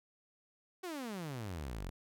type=exponential sweep; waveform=sawtooth; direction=down; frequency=382.4 to 41.2 Hz; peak=-36 dBFS; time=0.83-1.9 s; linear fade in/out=10 ms; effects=none